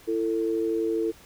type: tone pair together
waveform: sine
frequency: 334.4 / 446.4 Hz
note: E4 / A4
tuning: +25 / +25 cents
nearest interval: perfect fourth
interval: 500 cents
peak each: -26 dBFS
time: 0.07-1.12 s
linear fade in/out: 20 ms
effects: pink hiss -52 dBFS RMS until 1.25 s